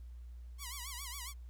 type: tone with vibrato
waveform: 5% pulse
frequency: 1046.5 Hz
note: C6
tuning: in tune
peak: -31 dBFS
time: 0.58-1.34 s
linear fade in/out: 50 ms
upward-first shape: sine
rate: 7.3 Hz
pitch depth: 160 cents each way
effects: added 60 Hz sine -46 dBFS peak until 1.49 s + pink hiss -74 dBFS RMS until 1.49 s